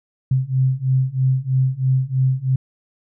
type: beating tone pair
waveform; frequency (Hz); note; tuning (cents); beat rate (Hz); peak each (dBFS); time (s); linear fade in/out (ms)
sine; 129.4 / 132.5; C3 / C3; -19 / +22; 3.1; -19 / -18; 0.31-2.56; 5
effects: none